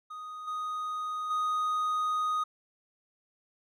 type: tone with level steps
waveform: triangle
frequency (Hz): 1244.5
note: D#6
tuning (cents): 0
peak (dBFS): -37 / -30 / -25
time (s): 0.1-2.44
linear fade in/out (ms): 10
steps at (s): 0.47 / 1.3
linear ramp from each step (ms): 10
effects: none